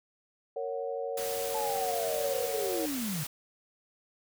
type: chord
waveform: sine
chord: F# major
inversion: first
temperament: just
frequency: 462.5 / 555 / 740 Hz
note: A#4 / C#5 / F#5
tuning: -14 / +2 / 0 cents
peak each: -35 / -35 / -40 dBFS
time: 0.56-2.86 s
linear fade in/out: 5 ms
type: noise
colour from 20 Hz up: white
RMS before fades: -38 dBFS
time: 1.17-3.27 s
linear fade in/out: 5 ms
type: linear sweep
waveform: sine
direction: down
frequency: 880 to 138.9 Hz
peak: -32 dBFS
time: 1.54-3.24 s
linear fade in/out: 10 ms
effects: none